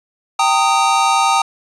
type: chord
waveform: square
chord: Eb major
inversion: first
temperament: equal with one note detuned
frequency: 784 / 914.7 / 1244.5 Hz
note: G5 / Bb5 / Eb6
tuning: 0 / -33 / 0 cents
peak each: -17 dBFS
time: 0.39-1.42 s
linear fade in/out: 5 ms
effects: resampled to 22050 Hz + 8-bit